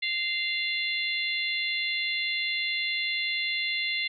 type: harmonic tone with a mistuned harmonic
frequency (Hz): 695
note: F5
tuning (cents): -9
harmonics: 3 / 4 / 5 / 6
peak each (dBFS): -29 / -34 / -33 / -35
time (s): 0.02-4.08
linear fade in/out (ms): 10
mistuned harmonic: 6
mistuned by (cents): -27
effects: none

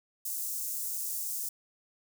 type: high-pass noise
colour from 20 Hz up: white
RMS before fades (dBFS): -35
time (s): 0.25-1.49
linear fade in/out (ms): 5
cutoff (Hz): 6500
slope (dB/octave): 24
effects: none

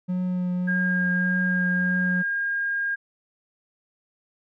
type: tone with vibrato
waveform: triangle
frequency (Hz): 180.9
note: F#3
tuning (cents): -39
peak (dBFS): -21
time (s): 0.08-2.23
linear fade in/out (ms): 20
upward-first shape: triangle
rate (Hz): 1.7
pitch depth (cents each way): 15
type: tone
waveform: sine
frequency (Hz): 1618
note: G#6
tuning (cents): -46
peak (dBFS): -23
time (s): 0.67-2.96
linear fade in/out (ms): 20
effects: none

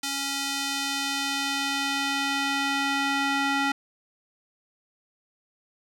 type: tone with band-pass filter sweep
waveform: square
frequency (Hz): 277.2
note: C#4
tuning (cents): 0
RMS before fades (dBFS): -27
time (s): 0.03-3.72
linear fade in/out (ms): 5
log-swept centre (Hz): 5700 to 1800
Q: 0.77
effects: none

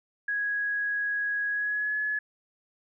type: tone with pitch glide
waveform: sine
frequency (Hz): 1661.2 to 1702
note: G#6 to G#6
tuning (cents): 0 to +42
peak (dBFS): -26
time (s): 0.28-2.19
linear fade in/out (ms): 5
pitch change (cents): +42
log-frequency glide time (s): 1.49-1.96
effects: none

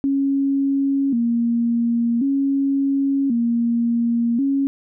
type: tone with vibrato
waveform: sine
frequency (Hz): 254.1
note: B3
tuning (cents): +49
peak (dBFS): -16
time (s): 0.04-4.67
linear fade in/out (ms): 0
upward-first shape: square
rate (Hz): 0.46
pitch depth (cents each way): 140
effects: none

